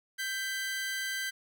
sawtooth tone pair together, 1569 / 2001 Hz, G6 / B6, +1 / +22 cents, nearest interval major third, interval 421 cents, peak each -30 / -35 dBFS, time 0.18-1.31 s, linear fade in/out 20 ms, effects none

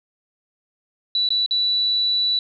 sine tone with dropouts, 3951 Hz, B7, in tune, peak -17 dBFS, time 1.15-2.39 s, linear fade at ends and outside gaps 2 ms, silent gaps 1.289-1.304 / 1.462-1.509 s, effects none

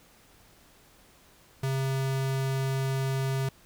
square tone, 134.1 Hz, C3, 43 cents sharp, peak -27 dBFS, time 1.63-3.49 s, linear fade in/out 5 ms, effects pink hiss -58 dBFS RMS until 3.65 s

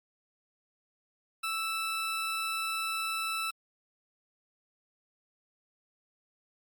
20% pulse tone, 1318.5 Hz, E6, in tune, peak -26 dBFS, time 1.43-3.51 s, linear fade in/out 10 ms, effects Opus 48 kbps

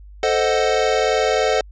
square chord, A diminished seventh, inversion none, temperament equal, 440 / 523.3 / 622.3 / 740 Hz, A4 / C5 / Eb5 / Gb5, 0 / 0 / 0 / 0 cents, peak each -21 / -22 / -23 / -23 dBFS, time 0.23-1.61 s, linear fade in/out 2 ms, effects added 50 Hz sine -38 dBFS peak until 1.71 s + resampled to 16000 Hz

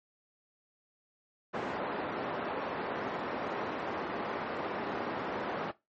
pink band-pass noise, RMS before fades -36 dBFS, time 1.53-5.72 s, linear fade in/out 20 ms, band 300 to 1400 Hz, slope 12 dB/octave, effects noise-tail reverb RT60 0.2 s tail -17 dB re dry + MP3 32 kbps

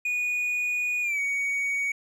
triangle tone with pitch glide, 2461 to 2244 Hz, D#7 to C#7, -20 to +21 cents, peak -23 dBFS, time 0.05-1.92 s, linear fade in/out 5 ms, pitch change -159 cents, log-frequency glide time 1.02-1.2 s, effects none

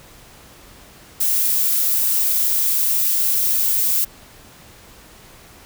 violet noise with high-pass filter sweep, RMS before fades -18 dBFS, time 1.2-4.05 s, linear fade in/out 10 ms, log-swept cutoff 430 to 220 Hz, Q 3.5, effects pink hiss -45 dBFS RMS until 5.65 s

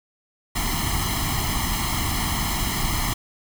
pink noise with comb filter, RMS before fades -24 dBFS, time 0.55-3.14 s, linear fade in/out 10 ms, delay 0.97 ms, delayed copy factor +0.95, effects none

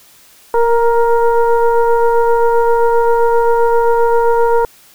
sine tone with frequency modulation, 466.2 Hz, A#4, in tune, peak -8 dBFS, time 0.54-4.65 s, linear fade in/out 2 ms, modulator 470 Hz, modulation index 1.1, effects white hiss -45 dBFS RMS until 4.94 s

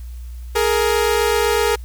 sawtooth tone pair together, 418.3 / 466.2 Hz, G#4 / A#4, +12 / 0 cents, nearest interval major second, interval 188 cents, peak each -14 dBFS, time 0.55-1.76 s, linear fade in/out 10 ms, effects added 60 Hz sine -29 dBFS peak until 1.84 s + white hiss -52 dBFS RMS until 1.84 s

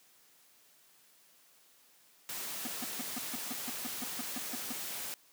white noise, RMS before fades -40 dBFS, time 2.29-5.14 s, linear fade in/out 0 ms
square tone bursts, 245.8 Hz, B3, 8 cents flat, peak -37 dBFS, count 13, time 2.65-4.723 s, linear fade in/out 2 ms, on 21 ms, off 150 ms
effects white hiss -64 dBFS RMS until 5.32 s + high-pass 150 Hz 12 dB/octave

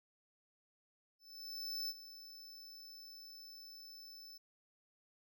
square tone with ADSR envelope, 5274 Hz, E8, in tune, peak -38 dBFS, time 1.19-4.38 s, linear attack 700 ms, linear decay 41 ms, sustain -14 dB, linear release 9 ms, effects none

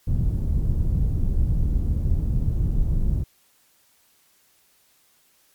pink low-pass noise, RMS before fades -21 dBFS, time 0.07-3.24 s, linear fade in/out 10 ms, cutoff 120 Hz, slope 12 dB/octave, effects white hiss -61 dBFS RMS until 5.54 s + MP3 96 kbps

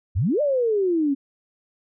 sine exponential two-way sweep, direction up then down, 75.3 to 610 to 268.6 Hz, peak -18 dBFS, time 0.15-1.15 s, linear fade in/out 20 ms, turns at 0.41 s, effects none

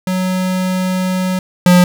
square tone pair in turn, 185 / 178.9 Hz, F#3 / F3, 0 / +42 cents, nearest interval minor second, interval 58 cents, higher first, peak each -15 / -6 dBFS, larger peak second, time 0.07-1.39 / 1.66-1.84 s, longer first, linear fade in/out 2 ms, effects none

